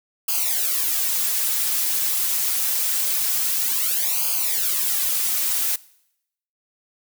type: noise with flanger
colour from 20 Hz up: blue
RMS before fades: -22 dBFS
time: 0.28-5.76 s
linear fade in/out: 5 ms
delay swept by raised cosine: 0.53 to 6.13 ms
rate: 0.25 Hz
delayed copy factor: -0.95
effects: noise-tail reverb RT60 0.8 s tail -22 dB re dry